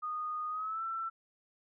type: tone with pitch glide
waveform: sine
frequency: 1234 to 1337.9 Hz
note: D#6 to E6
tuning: -15 to +25 cents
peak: -34 dBFS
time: 0.02-1.1 s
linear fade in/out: 20 ms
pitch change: +140 cents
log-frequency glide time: 0.49-0.83 s
effects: none